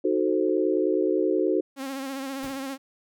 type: chord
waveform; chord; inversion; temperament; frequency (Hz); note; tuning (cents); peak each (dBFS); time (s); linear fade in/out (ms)
sine; D# diminished seventh; none; equal; 311.1 / 370 / 440 / 523.3; D#4 / F#4 / A4 / C5; 0 / 0 / 0 / 0; -26 / -24 / -27 / -29; 0.04-1.61; 10
type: tone with vibrato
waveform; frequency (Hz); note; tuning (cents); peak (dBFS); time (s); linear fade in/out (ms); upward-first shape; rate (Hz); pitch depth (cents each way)
sawtooth; 270; C#4; -45; -27; 1.76-2.78; 50; sine; 15; 45
type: noise with exponential decay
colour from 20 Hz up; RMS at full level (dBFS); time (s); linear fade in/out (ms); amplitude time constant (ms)
pink; -39; 2.43-2.75; 0; 68
effects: none